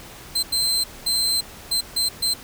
sawtooth tone bursts at uneven times, 4112 Hz, C8, 31 cents flat, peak -16 dBFS, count 6, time 0.35-0.43 / 0.52-0.84 / 1.06-1.41 / 1.71-1.81 / 1.96-2.09 / 2.22-2.34 s, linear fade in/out 10 ms, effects pink hiss -41 dBFS RMS until 2.43 s

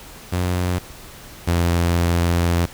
sawtooth tone pair in turn, 90 / 85.86 Hz, F#2 / F2, -47 / -29 cents, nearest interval minor second, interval 82 cents, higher first, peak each -15 / -12 dBFS, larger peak second, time 0.32-0.79 / 1.47-2.66 s, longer second, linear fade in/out 10 ms, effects pink hiss -40 dBFS RMS until 2.73 s

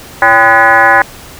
sine tone with frequency modulation, 1244.5 Hz, D#6, in tune, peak -3 dBFS, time 0.22-1.02 s, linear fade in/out 2 ms, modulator 227 Hz, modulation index 2.8, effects pink hiss -32 dBFS RMS until 1.39 s

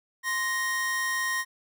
45% pulse tone pair together, 1046.5 / 1867.5 Hz, C6 / A#6, 0 / +3 cents, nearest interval minor seventh, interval 1003 cents, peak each -33 / -27 dBFS, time 0.23-1.45 s, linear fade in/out 50 ms, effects none

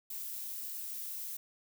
violet noise, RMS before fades -41 dBFS, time 0.1-1.37 s, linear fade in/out 5 ms, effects none

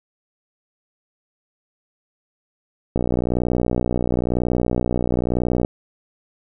click train, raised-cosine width 2 ms, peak -7 dBFS, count 165, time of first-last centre 2.96-5.649 s, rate 61 Hz, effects none

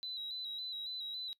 triangle tone with vibrato, 3930 Hz, B7, 9 cents flat, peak -36 dBFS, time 0.03-1.33 s, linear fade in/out 0 ms, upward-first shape square, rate 3.6 Hz, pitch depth 35 cents each way, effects noise-tail reverb RT60 0.1 s tail -22 dB re dry + tanh soft clip ceiling -37 dBFS

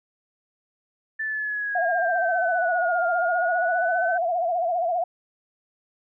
sine exponential two-way sweep, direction down then up, 1766 to 1402 to 1534 Hz, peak -25 dBFS, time 1.19-4.18 s, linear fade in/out 10 ms, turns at 3.07 s
sine tone with vibrato, 694 Hz, F5, 11 cents flat, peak -21 dBFS, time 1.75-5.04 s, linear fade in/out 5 ms, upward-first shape sine, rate 15 Hz, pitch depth 95 cents each way
effects none

